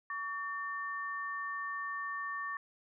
sine tone pair together, 1133.9 / 1800 Hz, C#6 / A6, +39 / +39 cents, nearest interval minor sixth, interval 800 cents, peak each -38 / -39 dBFS, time 0.1-2.57 s, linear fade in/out 2 ms, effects none

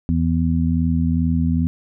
harmonic tone, 82.41 Hz, E2, in tune, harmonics 1 / 2 / 3, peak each -20 / -20 / -20 dBFS, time 0.09-1.67 s, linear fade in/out 0 ms, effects none

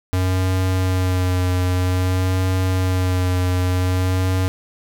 square tone with vibrato, 92 Hz, F#2, 9 cents flat, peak -17 dBFS, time 0.13-4.48 s, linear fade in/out 0 ms, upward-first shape sine, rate 0.52 Hz, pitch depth 22 cents each way, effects none

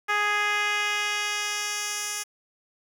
10% pulse tone with band-pass filter sweep, 415.3 Hz, G#4, in tune, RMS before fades -27 dBFS, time 0.08-2.24 s, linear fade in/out 20 ms, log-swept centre 1600 to 8000 Hz, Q 1, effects 8-bit

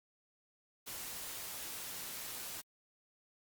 white noise, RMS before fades -44 dBFS, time 0.86-2.62 s, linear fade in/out 20 ms, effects Opus 48 kbps

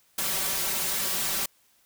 white noise with comb filter, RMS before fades -28 dBFS, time 0.18-1.46 s, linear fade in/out 5 ms, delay 5.2 ms, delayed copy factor +0.85, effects white hiss -64 dBFS RMS until 1.85 s

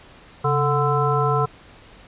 harmonic tone with a mistuned harmonic, 146.83 Hz, D3, in tune, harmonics 1 / 3 / 5 / 7 / 9, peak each -21 / -23 / -26 / -24 / -24 dBFS, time 0.44-1.46 s, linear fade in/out 10 ms, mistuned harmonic 1, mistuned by -140 cents, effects pink hiss -47 dBFS RMS until 2.07 s + resampled to 8000 Hz

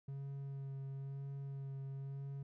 triangle tone with vibrato, 137.4 Hz, C#3, 15 cents flat, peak -40 dBFS, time 0.08-2.43 s, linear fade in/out 5 ms, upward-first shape sine, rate 1 Hz, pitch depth 16 cents each way, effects none

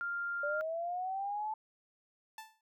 sine tone, 1396.9 Hz, F6, in tune, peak -34 dBFS, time 0.01-0.61 s, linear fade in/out 0 ms
sine linear sweep, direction up, 577 to 876 Hz, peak -34 dBFS, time 0.43-1.54 s, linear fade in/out 5 ms
sawtooth tone with exponential decay, 880 Hz, A5, in tune, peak -38 dBFS, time 2.38-2.61 s, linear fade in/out 2 ms, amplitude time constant 50 ms
effects none

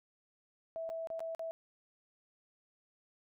sine tone with dropouts, 655 Hz, E5, 11 cents flat, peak -37 dBFS, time 0.76-1.51 s, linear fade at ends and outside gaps 0 ms, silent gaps 0.892-0.9 / 1.072-1.102 / 1.194-1.204 / 1.349-1.394 s, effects none

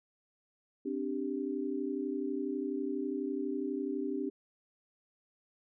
sine chord, C suspended second, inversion none, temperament equal, 261.6 / 293.7 / 392 Hz, C4 / D4 / G4, 0 / 0 / 0 cents, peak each -37 / -36 / -37 dBFS, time 0.85-4.3 s, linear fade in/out 10 ms, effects none

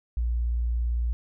sine tone, 58.9 Hz, A#1, 19 cents sharp, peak -23 dBFS, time 0.17-1.13 s, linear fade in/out 0 ms, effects none

